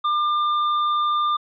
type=tone with tanh clipping; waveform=sine; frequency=1198 Hz; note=D6; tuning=34 cents sharp; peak=-20 dBFS; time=0.04-1.37 s; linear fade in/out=10 ms; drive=10 dB; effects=resampled to 11025 Hz